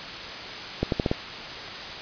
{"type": "accelerating click train", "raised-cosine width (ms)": 2, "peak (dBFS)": -9, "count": 5, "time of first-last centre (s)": [0.83, 1.114], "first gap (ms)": 92, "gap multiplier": 0.83, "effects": ["white hiss -35 dBFS RMS until 2.01 s", "resampled to 11025 Hz"]}